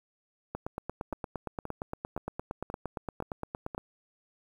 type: two click trains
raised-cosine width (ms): 1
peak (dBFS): -23 / -20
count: 6 / 29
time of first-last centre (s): 1.13-3.748 / 0.55-3.78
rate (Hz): 1.91 / 8.67
effects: 9-bit